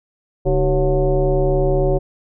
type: tone with frequency modulation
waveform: sine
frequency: 207.7 Hz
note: G#3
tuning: in tune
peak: -13 dBFS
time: 0.45-1.99 s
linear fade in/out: 20 ms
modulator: 173 Hz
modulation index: 2.3
effects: none